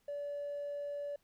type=tone; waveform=triangle; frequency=576 Hz; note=D5; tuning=34 cents flat; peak=-34 dBFS; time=0.08-1.16 s; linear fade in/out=5 ms; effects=tanh soft clip ceiling -34 dBFS + pink hiss -75 dBFS RMS until 1.23 s